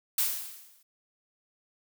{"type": "noise with exponential decay", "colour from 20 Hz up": "blue", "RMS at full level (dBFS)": -24, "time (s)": [0.18, 0.83], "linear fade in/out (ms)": 5, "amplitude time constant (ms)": 140, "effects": []}